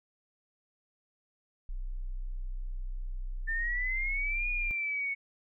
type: tone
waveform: sine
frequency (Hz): 31.4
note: B0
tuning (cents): +30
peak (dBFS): -33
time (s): 1.69-4.71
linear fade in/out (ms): 0
type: exponential two-way sweep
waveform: sine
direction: up then down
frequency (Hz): 1780 to 2457 to 2209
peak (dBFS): -30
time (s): 3.47-5.15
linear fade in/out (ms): 20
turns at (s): 4.49
effects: none